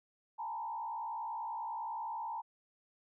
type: tone with frequency modulation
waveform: sine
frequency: 905 Hz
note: A5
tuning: 48 cents sharp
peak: -37 dBFS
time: 0.38-2.42 s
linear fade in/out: 20 ms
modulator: 60.6 Hz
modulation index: 1.1
effects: none